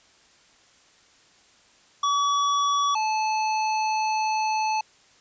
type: tone pair in turn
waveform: square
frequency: 1139 / 868.6 Hz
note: C#6 / A5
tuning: +47 / -23 cents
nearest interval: perfect fourth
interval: 470 cents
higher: first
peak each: -21 / -23 dBFS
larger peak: first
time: 2.03-2.95 / 2.95-4.81 s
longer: second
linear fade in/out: 5 ms
effects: white hiss -57 dBFS RMS until 5.2 s + resampled to 16000 Hz